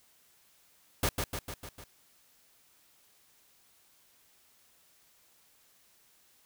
pink noise with echo, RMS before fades -28 dBFS, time 1.03-1.09 s, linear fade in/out 2 ms, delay 150 ms, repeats 5, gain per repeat -4 dB, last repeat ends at 1.84 s, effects white hiss -65 dBFS RMS until 6.45 s

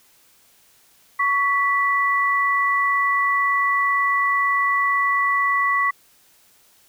sine tone pair together, 1120.5 / 1969 Hz, C#6 / B6, +18 / -6 cents, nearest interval minor seventh, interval 976 cents, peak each -19 / -20 dBFS, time 1.19-5.91 s, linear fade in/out 10 ms, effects white hiss -56 dBFS RMS until 6.88 s

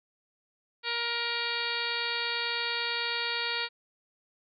harmonic tone with a mistuned harmonic, 471 Hz, A#4, 18 cents sharp, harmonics 1 / 2 / 3 / 4 / 5 / 6 / 7 / 8 / 9 / 10, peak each -41 / -39 / -37 / -37 / -36 / -39 / -40 / -37 / -40 / -39 dBFS, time 0.83-3.69 s, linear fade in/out 50 ms, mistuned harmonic 10, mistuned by -63 cents, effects none

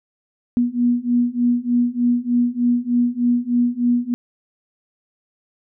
sine beating tone pair, 240.3 / 243.6 Hz, B3 / B3, -47 / -24 cents, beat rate 3.3 Hz, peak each -19 / -18 dBFS, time 0.57-4.14 s, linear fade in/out 0 ms, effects none

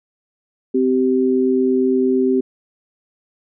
sine tone pair together, 258.3 / 387 Hz, C4 / G4, -22 / -22 cents, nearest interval perfect fifth, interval 700 cents, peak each -16 dBFS, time 0.74-2.41 s, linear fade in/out 10 ms, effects none

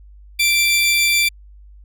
sawtooth tone pair together, 2349 / 3520 Hz, D7 / A7, 0 / 0 cents, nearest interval perfect fifth, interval 700 cents, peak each -11 / -18 dBFS, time 0.39-1.29 s, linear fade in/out 10 ms, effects added 50 Hz sine -40 dBFS peak until 1.84 s

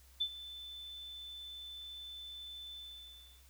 sine tone with ADSR envelope, 3522 Hz, A7, 1 cent sharp, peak -29 dBFS, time 0.2-3.44 s, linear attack 14 ms, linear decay 67 ms, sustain -16 dB, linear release 700 ms, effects added 65 Hz sine -60 dBFS peak until 3.49 s + white hiss -65 dBFS RMS until 3.49 s

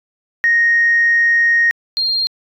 sine tone pair in turn, 1864.7 / 4205 Hz, A#6 / C8, 0 / +8 cents, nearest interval octave + major second, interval 1408 cents, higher second, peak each -9 / -14 dBFS, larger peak first, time 0.44-1.71 / 1.97-2.27 s, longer first, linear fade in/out 0 ms, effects tanh soft clip ceiling -5 dBFS

